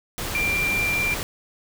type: tone in noise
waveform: sine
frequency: 2370 Hz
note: D7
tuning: 15 cents sharp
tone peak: -21 dBFS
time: 0.35-1.14 s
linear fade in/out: 0 ms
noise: pink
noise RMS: -29 dBFS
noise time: 0.18-1.23 s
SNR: +5 dB
effects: none